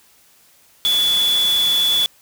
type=tone in noise; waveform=sine; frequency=3436 Hz; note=A7; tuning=42 cents flat; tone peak=-14 dBFS; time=0.85-2.06 s; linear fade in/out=0 ms; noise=white; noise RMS=-27 dBFS; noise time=0.85-2.06 s; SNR=+10 dB; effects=white hiss -53 dBFS RMS until 2.21 s